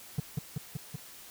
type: tone with echo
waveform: triangle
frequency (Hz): 146.83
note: D3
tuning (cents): 0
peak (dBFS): -23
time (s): 0.18-0.2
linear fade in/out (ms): 5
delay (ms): 190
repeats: 4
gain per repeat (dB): -2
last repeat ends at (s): 0.96
effects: white hiss -50 dBFS RMS until 1.3 s